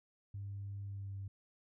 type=tone with pitch glide; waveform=sine; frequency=99.9 to 98.01 Hz; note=G2 to G2; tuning=+33 to 0 cents; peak=-40 dBFS; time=0.34-1.28 s; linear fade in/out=5 ms; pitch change=-33 cents; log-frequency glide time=0.82-1.17 s; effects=tanh soft clip ceiling -36 dBFS